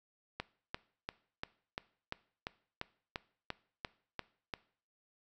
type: click train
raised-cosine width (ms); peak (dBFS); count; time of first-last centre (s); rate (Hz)
0.3; -21; 13; 0.4-4.538; 2.9
effects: noise-tail reverb RT60 0.5 s tail -20 dB re dry

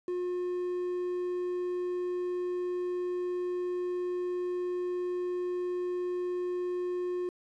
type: tone with quantisation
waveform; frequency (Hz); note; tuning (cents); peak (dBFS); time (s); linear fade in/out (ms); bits
triangle; 358.3; F4; +44; -28; 0.08-7.29; 2; 9
effects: resampled to 22050 Hz

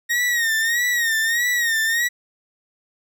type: tone with vibrato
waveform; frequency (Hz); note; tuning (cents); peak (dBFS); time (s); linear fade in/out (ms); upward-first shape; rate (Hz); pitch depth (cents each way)
40% pulse; 1864.7; A#6; 0; -17; 0.09-2.09; 20; sine; 1.6; 86
effects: none

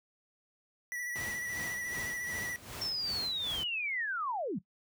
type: tone with vibrato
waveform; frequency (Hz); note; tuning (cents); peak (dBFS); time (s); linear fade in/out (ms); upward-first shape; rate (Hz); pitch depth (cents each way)
square; 1950; B6; -23; -37; 0.92-2.56; 0; sine; 14; 29
type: noise with tremolo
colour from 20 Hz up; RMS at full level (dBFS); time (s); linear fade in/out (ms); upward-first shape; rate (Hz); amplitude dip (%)
pink; -42; 1.15-3.64; 10; sine; 2.6; 75
type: linear sweep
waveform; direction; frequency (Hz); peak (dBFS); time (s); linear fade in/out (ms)
sine; down; 5440 to 140; -32; 2.81-4.59; 10
effects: noise-tail reverb RT60 0.1 s tail -18 dB re dry + high-pass 60 Hz 12 dB/octave

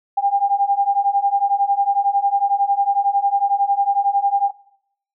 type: beating tone pair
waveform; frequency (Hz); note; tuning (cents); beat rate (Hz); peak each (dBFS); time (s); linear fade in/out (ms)
sine; 794 / 805; G5 / G5; +22 / +46; 11; -18; 0.17-4.51; 10
effects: noise-tail reverb RT60 0.7 s tail -18 dB re dry

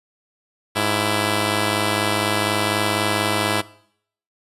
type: tone pair together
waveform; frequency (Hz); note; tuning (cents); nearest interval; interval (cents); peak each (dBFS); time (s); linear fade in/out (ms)
5% pulse; 104.07 / 332.5; G#2 / E4; +4 / +15; octave + minor sixth; 2011; -10; 0.75-3.62; 20
effects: noise-tail reverb RT60 0.7 s tail -21 dB re dry + resampled to 32000 Hz

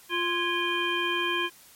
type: harmonic tone with a mistuned harmonic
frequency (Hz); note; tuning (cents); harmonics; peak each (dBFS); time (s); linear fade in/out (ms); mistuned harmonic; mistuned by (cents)
349.2; F4; 0; 1 / 3 / 5 / 7 / 9; -31 / -31 / -31 / -31 / -31; 0.09-1.5; 50; 5; -93
effects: white hiss -53 dBFS RMS until 1.75 s + MP3 64 kbps

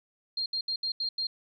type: tone bursts at uneven times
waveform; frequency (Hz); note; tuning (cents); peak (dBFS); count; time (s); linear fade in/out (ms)
sine; 4206; C8; +8; -28; 6; 0.37-0.46 / 0.53-0.61 / 0.68-0.76 / 0.83-0.92 / 1-1.09 / 1.18-1.27; 5
effects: none

